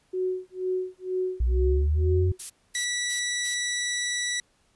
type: tone with tremolo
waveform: sine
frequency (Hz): 370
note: F#4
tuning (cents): 0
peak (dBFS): -23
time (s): 0.13-2.42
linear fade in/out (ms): 10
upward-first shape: sine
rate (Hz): 2.1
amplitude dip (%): 100
type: exponential sweep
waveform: sine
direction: up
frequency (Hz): 58.27 to 92.5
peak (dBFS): -20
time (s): 1.4-2.32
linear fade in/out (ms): 5
type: noise bursts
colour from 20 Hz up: violet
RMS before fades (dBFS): -31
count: 4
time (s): 2.39-3.55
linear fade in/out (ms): 10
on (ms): 110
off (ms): 240
type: tone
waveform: 15% pulse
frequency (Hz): 1954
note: B6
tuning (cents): -19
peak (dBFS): -20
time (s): 2.75-4.4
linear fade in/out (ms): 2
effects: pink hiss -66 dBFS RMS until 4.75 s + resampled to 24000 Hz